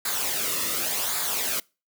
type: noise with flanger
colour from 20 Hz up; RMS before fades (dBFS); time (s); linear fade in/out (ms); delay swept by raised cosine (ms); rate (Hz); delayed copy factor
white; -27; 0.05-1.6; 5; 0.34 to 1.31; 0.89; -0.6
effects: noise-tail reverb RT60 0.3 s tail -25 dB re dry